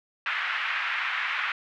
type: band-pass noise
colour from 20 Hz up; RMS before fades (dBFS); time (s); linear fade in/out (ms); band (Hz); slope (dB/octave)
pink; -29; 0.26-1.52; 2; 1300 to 2600; 24
effects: none